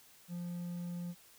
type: tone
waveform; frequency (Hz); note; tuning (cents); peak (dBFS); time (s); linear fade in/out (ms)
triangle; 174.61; F3; 0; -36; 0.28-1.15; 50
effects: white hiss -61 dBFS RMS until 1.38 s